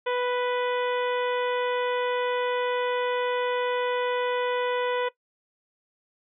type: harmonic tone with a mistuned harmonic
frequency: 493.9 Hz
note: B4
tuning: in tune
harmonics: 1 / 2 / 3 / 4 / 5 / 6 / 7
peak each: -25 / -31 / -35 / -37 / -39 / -41 / -42 dBFS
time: 0.06-5.09 s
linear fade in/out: 10 ms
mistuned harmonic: 6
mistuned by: +20 cents
effects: noise-tail reverb RT60 0.1 s tail -18 dB re dry